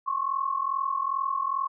sine tone pair together, 1068 / 1110.4 Hz, C6 / C#6, +35 / +3 cents, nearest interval minor second, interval 68 cents, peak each -28 dBFS, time 0.06-1.68 s, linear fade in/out 20 ms, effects none

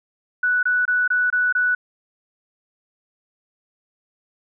sine tone bursts, 1480 Hz, F#6, in tune, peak -16 dBFS, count 6, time 0.43-1.75 s, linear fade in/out 5 ms, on 200 ms, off 24 ms, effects none

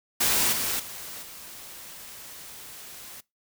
white noise with level steps, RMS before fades -23 / -28 / -39 / -43 dBFS, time 0.2-3.21 s, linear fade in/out 10 ms, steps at 0.52 / 0.79 / 1.22 s, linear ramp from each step 10 ms, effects noise-tail reverb RT60 0.2 s tail -22 dB re dry

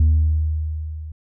sine tone with level ramp, 77.78 Hz, D#2, in tune, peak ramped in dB -8 to -30 dBFS, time 0-1.12 s, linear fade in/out 5 ms, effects tanh soft clip ceiling -10 dBFS

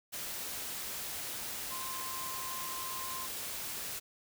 sine tone in noise, 1046.5 Hz, C6, in tune, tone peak -42 dBFS, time 1.7-3.27 s, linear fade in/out 20 ms, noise white, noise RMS -40 dBFS, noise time 0.12-4 s, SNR -5 dB, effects none

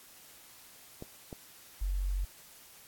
clicks, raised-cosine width 2 ms, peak -28 dBFS, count 2, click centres 1.024 / 1.328 s
sine tone, 46.56 Hz, F#1, 12 cents sharp, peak -29 dBFS, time 1.81-2.25 s, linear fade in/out 10 ms
effects white hiss -55 dBFS RMS until 2.87 s + AAC 64 kbps

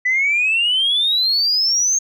sine exponential sweep, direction up, 1975.5 to 6490 Hz, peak -13 dBFS, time 0.05-1.99 s, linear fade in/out 10 ms, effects tanh soft clip ceiling -10 dBFS

